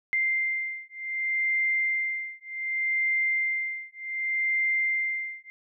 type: beating tone pair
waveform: sine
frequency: 2093 / 2093.66 Hz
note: C7 / C7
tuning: 0 / +1 cents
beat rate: 0.66 Hz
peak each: -28 dBFS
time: 0.13-5.5 s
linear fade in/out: 0 ms
effects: none